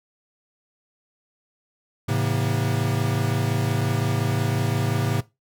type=tone cluster; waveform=square; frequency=108 / 133.7 / 163.6 / 237.4 Hz; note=A2 / C3 / E3 / A#3; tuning=-32 / +38 / -13 / +32 cents; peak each=-25 / -25 / -32 / -33 dBFS; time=2.08-5.21 s; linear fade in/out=10 ms; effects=noise-tail reverb RT60 0.2 s tail -17 dB re dry